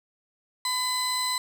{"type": "tone pair together", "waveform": "30% pulse", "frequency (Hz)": [1009, 4036], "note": ["B5", "B7"], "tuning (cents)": [37, 37], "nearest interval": "2 octaves", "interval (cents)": 2400, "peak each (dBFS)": -26, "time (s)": [0.65, 1.38], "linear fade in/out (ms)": 2, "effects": []}